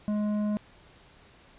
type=tone with tanh clipping; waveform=sine; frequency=209.5 Hz; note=G#3; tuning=15 cents sharp; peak=-27 dBFS; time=0.08-0.57 s; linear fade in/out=0 ms; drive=10 dB; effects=pink hiss -56 dBFS RMS until 1.58 s + resampled to 8000 Hz